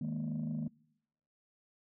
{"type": "chord", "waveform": "sine", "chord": "D# suspended fourth", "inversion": "none", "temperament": "just", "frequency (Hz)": [155.56, 207.4, 233.3], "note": ["D#3", "G#3", "A#3"], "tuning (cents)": [0, -2, 2], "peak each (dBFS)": [-36, -39, -36], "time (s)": [0.01, 0.68], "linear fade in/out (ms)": 5, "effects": ["noise-tail reverb RT60 0.8 s tail -25 dB re dry", "tanh soft clip ceiling -30 dBFS"]}